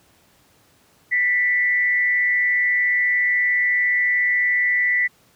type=tone with frequency modulation; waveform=sine; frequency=1975.5 Hz; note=B6; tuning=in tune; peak=-16 dBFS; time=1.11-5.08 s; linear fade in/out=20 ms; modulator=184 Hz; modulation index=0.37; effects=pink hiss -57 dBFS RMS until 5.35 s + high-pass 80 Hz 12 dB/octave